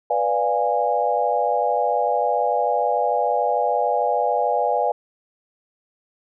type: chord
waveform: sine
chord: B diminished seventh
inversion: none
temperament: equal with one note detuned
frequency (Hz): 493.9 / 587.3 / 698.5 / 825.3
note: B4 / D5 / F5 / Ab5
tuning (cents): 0 / 0 / 0 / -11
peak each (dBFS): -24 / -24 / -23 / -22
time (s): 0.1-4.92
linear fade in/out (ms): 5
effects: none